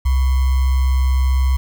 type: tone with sample-and-hold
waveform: sine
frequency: 65.3 Hz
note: C2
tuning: 3 cents flat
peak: -12 dBFS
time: 0.05-1.57 s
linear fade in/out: 10 ms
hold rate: 1050 Hz
effects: none